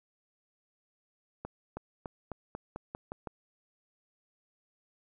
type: accelerating click train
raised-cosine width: 1 ms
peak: -24 dBFS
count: 9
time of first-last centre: 1.45-3.273 s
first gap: 320 ms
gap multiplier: 0.9
effects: none

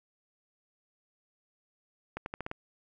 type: accelerating click train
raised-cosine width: 0.5 ms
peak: -21 dBFS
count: 6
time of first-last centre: 2.17-2.514 s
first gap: 91 ms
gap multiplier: 0.86
effects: none

